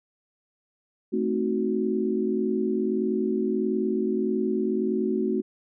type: chord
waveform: sine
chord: A diminished seventh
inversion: none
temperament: equal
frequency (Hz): 220 / 261.6 / 311.1 / 370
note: A3 / C4 / Eb4 / Gb4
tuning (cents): 0 / 0 / 0 / 0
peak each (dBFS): -27 / -30 / -32 / -26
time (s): 1.12-5.42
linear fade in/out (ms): 20
effects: none